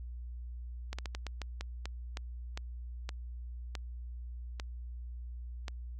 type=slowing click train; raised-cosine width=0.2 ms; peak=-22 dBFS; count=14; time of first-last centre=0.93-5.682 s; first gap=56 ms; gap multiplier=1.28; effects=added 60 Hz sine -40 dBFS peak until 5.99 s